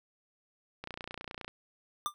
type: click train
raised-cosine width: 0.3 ms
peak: -24 dBFS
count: 20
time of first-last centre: 0.84-1.48 s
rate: 29.7 Hz
type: tone with exponential decay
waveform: square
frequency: 1190 Hz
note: D6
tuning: 22 cents sharp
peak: -27 dBFS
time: 2.06-2.14 s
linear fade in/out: 0 ms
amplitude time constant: 17 ms
effects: none